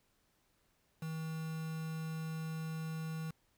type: tone with quantisation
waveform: triangle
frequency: 160 Hz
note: D#3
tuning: 49 cents sharp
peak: -36 dBFS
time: 1.02-3.31 s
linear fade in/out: 5 ms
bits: 8
effects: pink hiss -75 dBFS RMS until 3.57 s